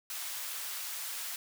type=high-pass noise; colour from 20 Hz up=white; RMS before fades=-39 dBFS; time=0.1-1.36 s; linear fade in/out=2 ms; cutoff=890 Hz; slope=12 dB/octave; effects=none